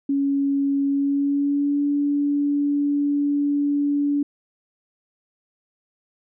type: tone with pitch glide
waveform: sine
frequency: 278.6 to 287.4 Hz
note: C#4 to D4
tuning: +9 to -37 cents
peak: -18 dBFS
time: 0.09-4.23 s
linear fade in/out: 5 ms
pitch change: +54 cents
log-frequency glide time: 0.87-1.83 s
effects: none